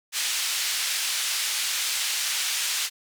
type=band-pass noise; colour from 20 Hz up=pink; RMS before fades=-27 dBFS; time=0.12-2.9 s; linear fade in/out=50 ms; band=2600 to 10000 Hz; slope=12 dB/octave; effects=none